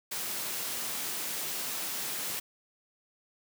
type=high-pass noise; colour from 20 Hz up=white; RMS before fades=-35 dBFS; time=0.11-2.4 s; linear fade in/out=10 ms; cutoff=130 Hz; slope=24 dB/octave; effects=none